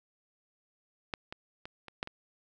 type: clicks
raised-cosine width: 0.3 ms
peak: -17 / -24 / -26 / -29 / -16 / -26 dBFS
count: 6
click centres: 1.138 / 1.325 / 1.655 / 1.883 / 2.029 / 2.074 s
effects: none